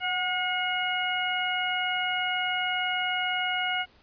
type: harmonic tone with a mistuned harmonic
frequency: 722 Hz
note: F#5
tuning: 43 cents flat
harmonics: 1 / 2 / 3 / 4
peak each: -31 / -31 / -31 / -31 dBFS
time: 0-3.86 s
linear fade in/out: 50 ms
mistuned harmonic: 1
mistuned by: +39 cents
effects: pink hiss -59 dBFS RMS until 4.02 s + resampled to 11025 Hz